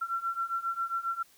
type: beating tone pair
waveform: sine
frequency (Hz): 1354 / 1361.4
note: E6 / F6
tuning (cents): +46 / -45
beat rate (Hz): 7.4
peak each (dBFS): -34 / -32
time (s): 0.01-1.23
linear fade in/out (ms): 10
effects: white hiss -61 dBFS RMS until 1.37 s